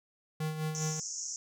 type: tone with tremolo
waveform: square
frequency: 155.9 Hz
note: D#3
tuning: 4 cents sharp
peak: -31 dBFS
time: 0.4-1 s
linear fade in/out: 5 ms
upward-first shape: sine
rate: 4.9 Hz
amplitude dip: 55%
type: band-pass noise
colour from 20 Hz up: pink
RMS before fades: -39 dBFS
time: 0.75-1.36 s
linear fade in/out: 0 ms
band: 5500 to 7200 Hz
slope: 96 dB/octave
effects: none